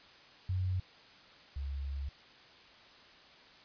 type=tone pair in turn; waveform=sine; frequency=92.5 / 69.3 Hz; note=F#2 / C#2; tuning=0 / 0 cents; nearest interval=perfect fourth; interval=500 cents; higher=first; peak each=-30 / -35 dBFS; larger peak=first; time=0.49-0.8 / 1.56-2.09 s; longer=second; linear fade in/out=5 ms; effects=white hiss -57 dBFS RMS until 3.64 s + resampled to 11025 Hz